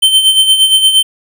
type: tone with tremolo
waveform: square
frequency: 3099 Hz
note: G7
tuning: 21 cents flat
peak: -4 dBFS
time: 0.02-1.03 s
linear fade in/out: 10 ms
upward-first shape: sine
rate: 8.6 Hz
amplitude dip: 60%
effects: none